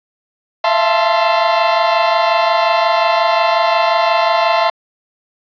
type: chord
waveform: 40% pulse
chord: F major seventh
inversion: third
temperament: equal with one note detuned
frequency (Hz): 659.3 / 684.9 / 880 / 1046.5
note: E5 / F5 / A5 / C6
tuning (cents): 0 / -34 / 0 / 0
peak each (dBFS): -16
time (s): 0.64-4.7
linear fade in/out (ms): 5
effects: resampled to 11025 Hz + 7-bit